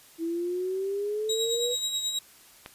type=exponential sweep; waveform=sine; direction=up; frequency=326.1 to 493.9 Hz; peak=-27 dBFS; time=0.18-1.76 s; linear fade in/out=50 ms
type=tone with tremolo; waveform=30% pulse; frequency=3826 Hz; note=A#7; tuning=44 cents sharp; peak=-23 dBFS; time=1.29-2.19 s; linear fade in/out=5 ms; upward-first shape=sine; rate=9.3 Hz; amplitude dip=50%
type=click; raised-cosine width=0.3 ms; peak=-23 dBFS; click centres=2.661 s
effects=white hiss -54 dBFS RMS until 2.74 s + resampled to 32000 Hz